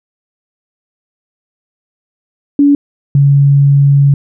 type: tone pair in turn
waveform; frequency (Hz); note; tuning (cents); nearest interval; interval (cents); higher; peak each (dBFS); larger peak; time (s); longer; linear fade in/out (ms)
sine; 285.3 / 140.65; C#4 / C#3; +50 / +26; octave; 1224; first; -4; neither; 2.59-2.75 / 3.15-4.14; second; 2
effects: none